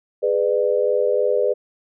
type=chord; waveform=sine; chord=G# diminished; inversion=none; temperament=just; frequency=415.3 / 498.4 / 598 Hz; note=G#4 / B4 / D5; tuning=0 / +16 / +31 cents; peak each=-21 / -19 / -22 dBFS; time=0.22-1.54 s; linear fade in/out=20 ms; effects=none